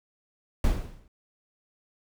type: noise with exponential decay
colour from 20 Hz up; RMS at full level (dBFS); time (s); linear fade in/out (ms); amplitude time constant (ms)
brown; -19; 0.64-1.08; 2; 95
effects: none